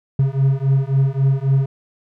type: beating tone pair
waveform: triangle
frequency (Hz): 133.9 / 137.6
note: C3 / C#3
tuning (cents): +40 / -12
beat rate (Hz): 3.7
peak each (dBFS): -15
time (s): 0.19-1.66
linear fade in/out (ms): 5
effects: none